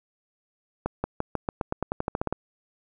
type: accelerating click train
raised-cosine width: 1 ms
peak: -12 dBFS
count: 15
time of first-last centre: 0.86-2.326 s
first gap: 180 ms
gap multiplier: 0.91
effects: none